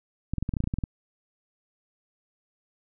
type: clicks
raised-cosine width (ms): 5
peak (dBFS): -15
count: 12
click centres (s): 0.336 / 0.383 / 0.426 / 0.491 / 0.538 / 0.568 / 0.604 / 0.64 / 0.674 / 0.739 / 0.786 / 0.838
effects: none